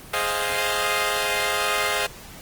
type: chord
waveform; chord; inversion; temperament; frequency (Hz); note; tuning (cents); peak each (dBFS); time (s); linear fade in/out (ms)
10% pulse; F minor seventh; first; equal; 415.3 / 523.3 / 622.3 / 698.5; Ab4 / C5 / Eb5 / F5; 0 / 0 / 0 / 0; -19; 0.13-2.07; 10
effects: pink hiss -42 dBFS RMS until 2.41 s + Opus 24 kbps